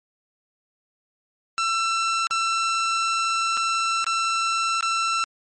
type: tone with dropouts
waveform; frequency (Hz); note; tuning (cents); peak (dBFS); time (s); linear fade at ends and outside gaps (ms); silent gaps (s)
sawtooth; 1341; E6; +29; -17; 1.58-5.24; 0; 2.27-2.309 / 3.57-3.574 / 4.043-4.066 / 4.808-4.827
effects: MP3 32 kbps